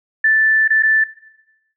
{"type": "tone with dropouts", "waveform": "sine", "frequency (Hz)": 1760, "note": "A6", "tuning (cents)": 0, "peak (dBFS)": -10, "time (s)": [0.24, 1.04], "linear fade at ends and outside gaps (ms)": 5, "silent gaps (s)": [[0.678, 0.703], [0.825, 0.832]], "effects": ["noise-tail reverb RT60 1.0 s tail -18 dB re dry"]}